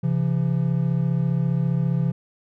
triangle tone pair together, 134.37 / 169.3 Hz, C3 / E3, +46 / +46 cents, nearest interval major third, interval 400 cents, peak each -20 dBFS, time 0.03-2.12 s, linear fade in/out 10 ms, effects none

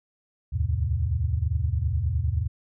sine tone cluster, 70.1 / 79.8 / 102.9 / 125 Hz, C#2 / D#2 / G#2 / B2, +20 / +44 / -16 / +21 cents, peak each -30 / -25 / -28 / -31 dBFS, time 0.52-2.48 s, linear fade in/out 20 ms, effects none

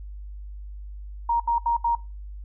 sine tone bursts, 938 Hz, A#5, 11 cents sharp, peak -19 dBFS, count 4, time 1.29-1.952 s, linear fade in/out 5 ms, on 110 ms, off 74 ms, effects noise-tail reverb RT60 0.3 s tail -22 dB re dry + added 50 Hz sine -35 dBFS peak until 2.44 s

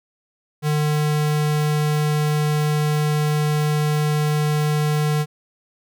square tone, 150.5 Hz, D3, 43 cents sharp, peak -18 dBFS, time 0.62-5.26 s, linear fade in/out 50 ms, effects none

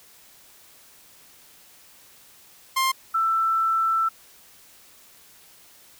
sawtooth / sine tone pair in turn, 1056 / 1330.5 Hz, C6 / E6, +16 / +16 cents, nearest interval major third, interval 400 cents, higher second, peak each -16 / -19 dBFS, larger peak first, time 2.76-2.92 / 3.14-4.09 s, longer second, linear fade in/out 10 ms, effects white hiss -52 dBFS RMS until 5.99 s

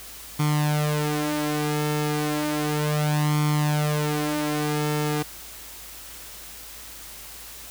sawtooth tone with flanger, 150 Hz, D3, 37 cents sharp, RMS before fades -24 dBFS, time 0.39-5.23 s, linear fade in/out 10 ms, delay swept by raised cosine 0.9 to 4.4 ms, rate 0.33 Hz, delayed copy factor +0.75, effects added 54 Hz sine -50 dBFS peak until 7.7 s + white hiss -41 dBFS RMS until 7.7 s

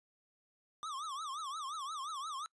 square tone with vibrato, 1174.7 Hz, D6, in tune, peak -40 dBFS, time 0.83-2.46 s, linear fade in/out 0 ms, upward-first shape triangle, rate 5.7 Hz, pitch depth 220 cents each way, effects noise-tail reverb RT60 0.1 s tail -23 dB re dry + resampled to 22050 Hz

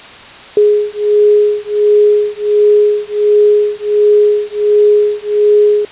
sine beating tone pair, 416.4 / 417.8 Hz, G#4 / G#4, +5 / +10 cents, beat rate 1.4 Hz, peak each -10 dBFS, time 0.57-5.85 s, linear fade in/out 2 ms, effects white hiss -33 dBFS RMS until 5.91 s + resampled to 8000 Hz

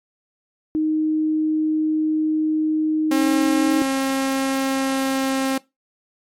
sine tone, 311.1 Hz, D#4, in tune, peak -17 dBFS, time 0.75-3.82 s, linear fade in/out 0 ms
sawtooth tone with pitch glide, 268.8 to 266.9 Hz, C4 to C4, +47 to +35 cents, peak -15 dBFS, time 3.11-5.58 s, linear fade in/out 5 ms, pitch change -12 cents, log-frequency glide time 4.52-5.47 s
effects noise-tail reverb RT60 0.2 s tail -20 dB re dry + MP3 64 kbps

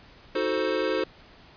square chord, D# diminished seventh, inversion none, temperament equal with one note detuned, 317.1 / 370 / 440 / 523.3 Hz, D#4 / F#4 / A4 / C5, +33 / 0 / 0 / 0 cents, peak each -32 / -31 / -30 / -29 dBFS, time 0.35-1.04 s, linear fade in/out 5 ms, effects pink hiss -52 dBFS RMS until 1.56 s + resampled to 11025 Hz

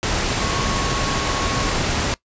sine tone in noise, 1100 Hz, C#6, 14 cents flat, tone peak -28 dBFS, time 0.4-1.71 s, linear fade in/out 0 ms, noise pink, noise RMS -21 dBFS, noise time 0.03-2.14 s, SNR -10 dB, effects noise-tail reverb RT60 0.1 s tail -20 dB re dry + resampled to 16000 Hz

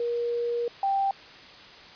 sine tone pair in turn, 474.6 / 785.1 Hz, A#4 / G5, +31 / +2 cents, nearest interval major sixth, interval 871 cents, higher second, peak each -25 / -22 dBFS, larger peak second, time 0-0.68 / 0.83-1.11 s, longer first, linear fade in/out 2 ms, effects white hiss -47 dBFS RMS until 1.95 s + resampled to 11025 Hz

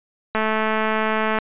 click train, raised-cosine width 0.5 ms, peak -7 dBFS, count 227, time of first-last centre 0.35-1.387 s, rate 218 Hz, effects resampled to 8000 Hz

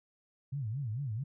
sine tone with vibrato, 123.47 Hz, B2, in tune, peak -33 dBFS, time 0.52-1.24 s, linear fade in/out 10 ms, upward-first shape sine, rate 4.5 Hz, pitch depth 280 cents each way, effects none

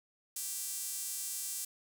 sawtooth tone with high-pass filter, 392 Hz, G4, in tune, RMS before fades -39 dBFS, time 0.36-1.65 s, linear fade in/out 5 ms, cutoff 8100 Hz, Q 1.4, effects none

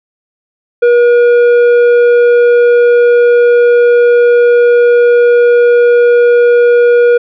triangle tone with tanh clipping, 480 Hz, B4, 49 cents flat, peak -5 dBFS, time 0.82-7.18 s, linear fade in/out 10 ms, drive 12 dB, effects none

